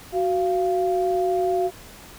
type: tone pair together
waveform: sine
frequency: 371.2 / 691 Hz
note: F#4 / F5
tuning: +6 / -19 cents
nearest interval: major seventh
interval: 1075 cents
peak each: -21 / -23 dBFS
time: 0.12-1.71 s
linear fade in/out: 50 ms
effects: pink hiss -44 dBFS RMS until 2.18 s